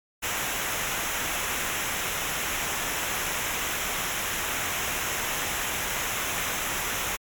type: noise with comb filter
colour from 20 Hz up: pink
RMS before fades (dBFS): -29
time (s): 0.22-7.17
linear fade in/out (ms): 20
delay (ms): 0.22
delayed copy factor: -0.7
effects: MP3 96 kbps